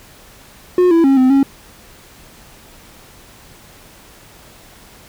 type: tone with pitch steps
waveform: triangle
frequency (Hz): 360.5 / 332.7 / 271.6 / 257.7 / 274.2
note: F#4 / E4 / C#4 / C4 / C#4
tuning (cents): -45 / +16 / -35 / -26 / -19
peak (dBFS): -6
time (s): 0.78-1.43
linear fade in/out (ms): 2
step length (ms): 130
effects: pink hiss -43 dBFS RMS until 5.08 s